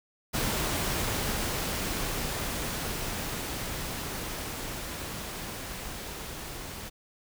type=noise with level ramp; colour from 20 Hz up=pink; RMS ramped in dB=-29 to -40 dBFS; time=0.33-6.9 s; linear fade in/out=20 ms; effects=none